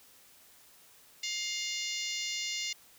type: harmonic tone with a mistuned harmonic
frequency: 710 Hz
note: F5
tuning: 28 cents sharp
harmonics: 3 / 4 / 5 / 6 / 7 / 8 / 9 / 10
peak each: -39 / -40 / -41 / -42 / -42 / -43 / -44 / -44 dBFS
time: 1.23-2.73 s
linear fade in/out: 5 ms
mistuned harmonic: 3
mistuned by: -17 cents
effects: white hiss -59 dBFS RMS until 2.98 s